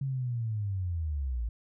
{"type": "linear sweep", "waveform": "sine", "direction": "down", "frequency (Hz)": [138.59, 53.8], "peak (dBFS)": -29, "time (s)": [0.01, 1.49], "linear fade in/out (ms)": 5, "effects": []}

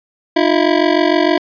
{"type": "ring-modulated tone", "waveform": "25% pulse", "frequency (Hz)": 328.3, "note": "E4", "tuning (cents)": -7, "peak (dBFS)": -4, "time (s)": [0.36, 1.38], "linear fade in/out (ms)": 5, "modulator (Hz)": 23.3, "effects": ["resampled to 11025 Hz"]}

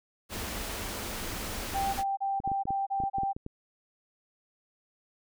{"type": "band-stop noise", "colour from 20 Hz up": "pink", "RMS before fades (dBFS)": -36, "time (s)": [0.29, 2.04], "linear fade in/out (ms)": 50, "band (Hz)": [120, 170], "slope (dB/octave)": 96}
{"type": "tone bursts", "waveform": "sine", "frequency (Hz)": 786, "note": "G5", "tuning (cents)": 4, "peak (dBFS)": -27, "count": 7, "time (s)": [1.74, 3.332], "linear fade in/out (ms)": 20, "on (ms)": 200, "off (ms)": 32}
{"type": "clicks", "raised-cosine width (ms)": 3, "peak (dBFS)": -25, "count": 11, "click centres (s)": [2.401, 2.476, 2.517, 2.655, 2.706, 3.002, 3.037, 3.184, 3.234, 3.365, 3.464]}
{"effects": []}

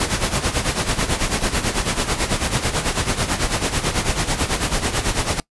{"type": "noise with tremolo", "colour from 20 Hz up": "pink", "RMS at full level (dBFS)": -18, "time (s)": [0, 5.4], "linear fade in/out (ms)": 2, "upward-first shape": "sine", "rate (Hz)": 9.1, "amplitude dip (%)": 70, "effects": ["noise-tail reverb RT60 0.1 s tail -23 dB re dry", "resampled to 24000 Hz"]}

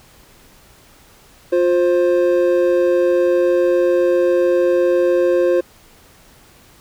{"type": "tone pair together", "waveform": "triangle", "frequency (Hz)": [353.4, 526], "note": ["F4", "C5"], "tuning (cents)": [21, 9], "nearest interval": "perfect fifth", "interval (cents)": 688, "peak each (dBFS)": -13, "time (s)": [1.52, 5.61], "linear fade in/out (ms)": 10, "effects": ["pink hiss -48 dBFS RMS until 6.8 s"]}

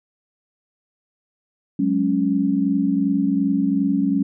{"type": "chord", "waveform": "sine", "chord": "F# suspended second", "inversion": "none", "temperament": "equal", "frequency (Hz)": [185, 207.7, 277.2], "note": ["F#3", "G#3", "C#4"], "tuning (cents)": [0, 0, 0], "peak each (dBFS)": [-23, -22, -19], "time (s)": [1.79, 4.23], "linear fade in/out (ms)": 5, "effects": []}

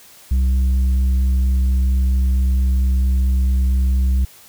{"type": "tone with tanh clipping", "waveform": "triangle", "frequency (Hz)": 64.6, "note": "C2", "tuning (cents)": -21, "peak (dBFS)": -14, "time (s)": [0.31, 4.25], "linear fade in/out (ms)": 5, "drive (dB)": 9, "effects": ["white hiss -45 dBFS RMS until 4.48 s"]}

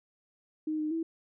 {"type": "tone with pitch steps", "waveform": "sine", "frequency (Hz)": [310.2, 306.4, 326.9], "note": ["D#4", "D#4", "E4"], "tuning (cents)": [-5, -27, -14], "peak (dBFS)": -29, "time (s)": [0.67, 1.03], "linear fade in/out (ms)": 5, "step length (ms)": 120, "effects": []}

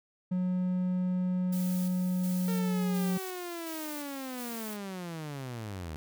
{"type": "tone", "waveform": "triangle", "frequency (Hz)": 182.2, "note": "F#3", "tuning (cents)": -26, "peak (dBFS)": -25, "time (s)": [0.31, 3.18], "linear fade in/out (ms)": 10}
{"type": "noise with tremolo", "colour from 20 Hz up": "blue", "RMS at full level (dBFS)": -43, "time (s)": [1.52, 4.77], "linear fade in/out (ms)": 10, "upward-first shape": "square", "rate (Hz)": 1.4, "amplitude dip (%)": 50}
{"type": "linear sweep", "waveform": "sawtooth", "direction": "down", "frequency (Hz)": [459.7, 73.42], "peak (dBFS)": -33, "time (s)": [2.48, 5.96], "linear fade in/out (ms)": 0}
{"effects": []}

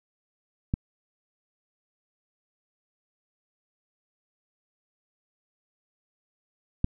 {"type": "clicks", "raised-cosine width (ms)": 5, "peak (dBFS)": [-12, -10], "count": 2, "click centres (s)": [0.739, 6.844], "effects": []}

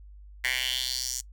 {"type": "tone with high-pass filter sweep", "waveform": "10% pulse", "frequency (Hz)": 127.6, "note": "C3", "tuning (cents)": -43, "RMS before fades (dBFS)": -30, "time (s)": [0.44, 1.21], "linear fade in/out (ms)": 5, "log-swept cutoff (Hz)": [2000, 6700], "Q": 3.5, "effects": ["noise-tail reverb RT60 0.1 s tail -22 dB re dry", "added 50 Hz sine -45 dBFS peak until 1.32 s"]}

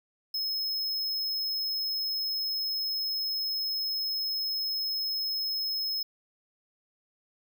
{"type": "tone", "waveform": "square", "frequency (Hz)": 5170, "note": "E8", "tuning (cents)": -34, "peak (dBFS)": -29, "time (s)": [0.34, 6.03], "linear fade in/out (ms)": 5, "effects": []}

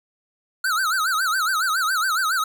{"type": "tone with vibrato", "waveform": "square", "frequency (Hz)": 1396.9, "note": "F6", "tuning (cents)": 0, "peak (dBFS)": -20, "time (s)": [0.64, 2.44], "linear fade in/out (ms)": 5, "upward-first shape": "sine", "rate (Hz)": 7.2, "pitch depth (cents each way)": 200, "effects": []}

